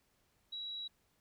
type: tone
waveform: sine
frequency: 3888 Hz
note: B7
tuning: 28 cents flat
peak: -40 dBFS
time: 0.52-0.88 s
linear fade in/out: 10 ms
effects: pink hiss -75 dBFS RMS until 1.2 s